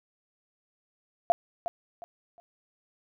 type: tone with echo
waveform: sine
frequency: 689 Hz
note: F5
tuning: 24 cents flat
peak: -17 dBFS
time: 1.3-1.32 s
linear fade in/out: 0 ms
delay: 360 ms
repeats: 3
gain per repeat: -11 dB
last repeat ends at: 2.4 s
effects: none